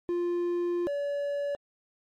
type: tone pair in turn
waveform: triangle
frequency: 349.2 / 571.4 Hz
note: F4 / D5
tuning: 0 / -48 cents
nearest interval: major sixth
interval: 852 cents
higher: second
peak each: -24 / -26 dBFS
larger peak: first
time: 0.09-0.87 / 0.87-1.55 s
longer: first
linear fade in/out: 0 ms
effects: MP3 64 kbps